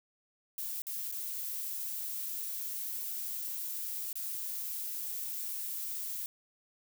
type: noise with dropouts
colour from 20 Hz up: violet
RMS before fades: -38 dBFS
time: 0.58-6.26 s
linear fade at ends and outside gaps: 1 ms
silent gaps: 0.82-0.868 / 1.115-1.123 / 4.129-4.155 s
effects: none